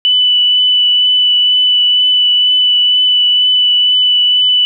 sine tone with vibrato, 2981 Hz, F#7, 12 cents sharp, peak -7 dBFS, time 0.05-4.65 s, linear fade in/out 0 ms, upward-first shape triangle, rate 2.1 Hz, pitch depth 12 cents each way, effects none

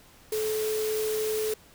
sine tone in noise, 432.6 Hz, A4, 29 cents flat, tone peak -26 dBFS, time 0.32-1.54 s, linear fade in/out 5 ms, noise white, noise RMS -36 dBFS, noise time 0.32-1.54 s, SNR +7 dB, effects pink hiss -55 dBFS RMS until 1.74 s

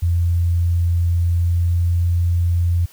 sine tone with pitch glide, 85.9 to 86.45 Hz, F2 to F2, -28 to -17 cents, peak -14 dBFS, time 0.02-2.86 s, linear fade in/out 10 ms, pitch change +11 cents, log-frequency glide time 1.18-1.91 s, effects white hiss -48 dBFS RMS until 2.92 s

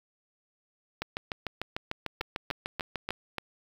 two click trains, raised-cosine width 0.3 ms, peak -16 / -16 dBFS, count 5 / 15, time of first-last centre 2.21-3.383 / 1.02-3.106 s, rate 3.41 / 6.71 Hz, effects 7-bit

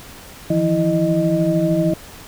sine tone cluster, 158.5 / 171.6 / 327.1 / 618 Hz, D#3 / F3 / E4 / D#5, +32 / -30 / -13 / -12 cents, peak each -23 / -19 / -19 / -20 dBFS, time 0.5-1.94 s, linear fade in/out 5 ms, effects pink hiss -39 dBFS RMS until 2.27 s

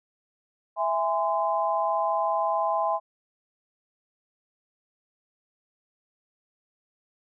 sine chord, E augmented, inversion none, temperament just, 659.3 / 824.1 / 1030.1 Hz, E5 / G#5 / B#5, 0 / -14 / -27 cents, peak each -27 dBFS, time 0.76-3 s, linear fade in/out 50 ms, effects none

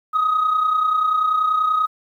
sine tone pair together, 1232 / 1262.3 Hz, D#6 / D#6, -17 / +25 cents, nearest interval unison, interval 42 cents, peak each -22 / -15 dBFS, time 0.13-1.87 s, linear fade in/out 20 ms, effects tanh soft clip ceiling -12 dBFS + 9-bit

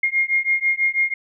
sine beating tone pair, 2130 / 2136.1 Hz, C7 / C7, +30 / +35 cents, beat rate 6.1 Hz, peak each -20 dBFS, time 0.03-1.14 s, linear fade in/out 5 ms, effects none

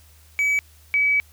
triangle / sine tone pair in turn, 2283 / 2283 Hz, D7 / D7, -50 / -50 cents, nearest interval unison, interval 0 cents, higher neither, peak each -16 dBFS, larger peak neither, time 0.39-0.59 / 0.94-1.2 s, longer second, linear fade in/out 0 ms, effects added 77 Hz sine -50 dBFS peak until 1.32 s + white hiss -55 dBFS RMS until 1.32 s

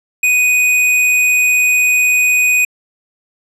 square tone, 2489 Hz, D#7, in tune, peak -10 dBFS, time 0.23-2.65 s, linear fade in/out 5 ms, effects low-pass 12000 Hz 12 dB/octave

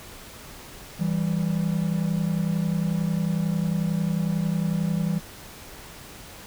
triangle tone pair together, 164.4 / 195.5 Hz, E3 / G3, -4 / -4 cents, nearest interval minor third, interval 300 cents, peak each -22 / -24 dBFS, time 0.99-5.2 s, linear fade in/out 20 ms, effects pink hiss -43 dBFS RMS until 6.46 s

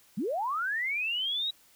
sine linear sweep, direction up, 164.81 to 3876 Hz, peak -28 dBFS, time 0.17-1.51 s, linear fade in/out 10 ms, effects white hiss -61 dBFS RMS until 1.75 s

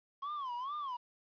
triangle tone with vibrato, 1074 Hz, C6, 45 cents sharp, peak -35 dBFS, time 0.22-0.97 s, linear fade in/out 10 ms, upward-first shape sine, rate 2.3 Hz, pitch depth 200 cents each way, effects resampled to 11025 Hz + 11-bit

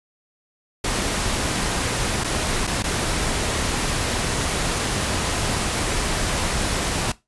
pink noise with dropouts, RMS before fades -23 dBFS, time 0.84-7.12 s, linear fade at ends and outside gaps 5 ms, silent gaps 2.238-2.243 / 2.669-2.674 / 2.825-2.839 s, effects noise-tail reverb RT60 0.2 s tail -18 dB re dry + resampled to 24000 Hz

